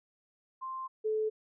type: tone pair in turn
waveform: sine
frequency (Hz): 1050 / 433.4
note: C6 / A4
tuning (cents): +6 / -26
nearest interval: octave + minor third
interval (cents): 1532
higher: first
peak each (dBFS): -36 / -28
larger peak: second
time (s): 0.61-0.88 / 1.04-1.3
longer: first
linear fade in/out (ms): 20
effects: none